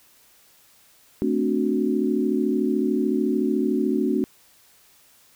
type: chord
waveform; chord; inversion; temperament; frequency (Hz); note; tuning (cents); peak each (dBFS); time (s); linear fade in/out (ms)
sine; D dominant seventh; second; equal with one note detuned; 220 / 260.1 / 293.7 / 370; A3 / C4 / D4 / F#4; 0 / -10 / 0 / 0; -25; 1.22-4.24; 0
effects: white hiss -56 dBFS RMS until 5.35 s